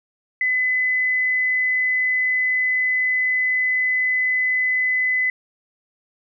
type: tone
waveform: sine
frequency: 2014 Hz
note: B6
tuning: 33 cents sharp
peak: -17 dBFS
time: 0.41-5.3 s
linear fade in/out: 2 ms
effects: none